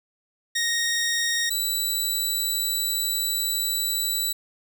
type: tone pair in turn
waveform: 15% pulse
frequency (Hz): 1864.7 / 3951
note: A#6 / B7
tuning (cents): 0 / 0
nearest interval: octave + minor second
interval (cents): 1300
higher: second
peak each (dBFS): -16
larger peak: neither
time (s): 0.55-1.5 / 1.5-4.33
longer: second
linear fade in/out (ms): 10
effects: none